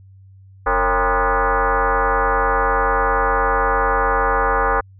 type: tone with frequency modulation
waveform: sine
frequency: 205.7 Hz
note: G#3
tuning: 16 cents flat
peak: -14 dBFS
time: 0.66-4.81 s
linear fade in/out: 10 ms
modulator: 251 Hz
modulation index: 5.4
effects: added 96 Hz sine -42 dBFS peak until 4.99 s